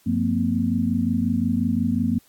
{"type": "tone cluster", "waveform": "sine", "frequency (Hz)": [95.7, 177.8, 229.3, 254.9], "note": ["G2", "F3", "A#3", "C4"], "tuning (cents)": [-41, 31, -28, -45], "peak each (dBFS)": [-27, -27, -22, -25], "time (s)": [0.06, 2.19], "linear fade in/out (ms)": 10, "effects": ["white hiss -58 dBFS RMS until 2.28 s", "AAC 64 kbps"]}